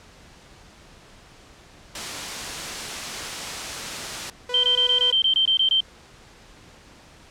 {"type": "noise", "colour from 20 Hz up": "white", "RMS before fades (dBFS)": -30, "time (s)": [1.95, 4.3], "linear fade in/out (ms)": 2}
{"type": "tone", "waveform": "sawtooth", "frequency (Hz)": 493.9, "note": "B4", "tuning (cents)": 0, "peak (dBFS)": -26, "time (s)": [4.49, 5.12], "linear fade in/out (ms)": 5}
{"type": "tone bursts", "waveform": "sine", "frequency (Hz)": 3128, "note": "G7", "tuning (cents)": -4, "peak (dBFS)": -16, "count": 11, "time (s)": [4.54, 5.805], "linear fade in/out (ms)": 2, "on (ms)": 95, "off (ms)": 22}
{"effects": ["pink hiss -49 dBFS RMS until 7.3 s", "low-pass 7000 Hz 12 dB/octave"]}